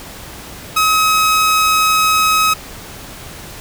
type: tone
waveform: sawtooth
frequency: 1274 Hz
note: D#6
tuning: 41 cents sharp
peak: -7 dBFS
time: 0.76-2.54 s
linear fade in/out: 10 ms
effects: pink hiss -33 dBFS RMS until 3.6 s